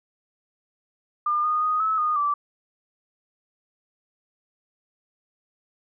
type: tone with pitch steps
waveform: sine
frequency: 1204 / 1230 / 1243 / 1297 / 1229 / 1163 Hz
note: D6 / D#6 / D#6 / E6 / D#6 / D6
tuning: +43 / -20 / -2 / -28 / -22 / -17 cents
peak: -20 dBFS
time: 1.26-2.34 s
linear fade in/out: 5 ms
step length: 180 ms
effects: none